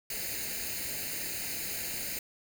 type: noise with comb filter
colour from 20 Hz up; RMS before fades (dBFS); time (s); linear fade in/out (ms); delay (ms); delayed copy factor
white; -36; 0.1-2.19; 2; 0.44; +0.75
effects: none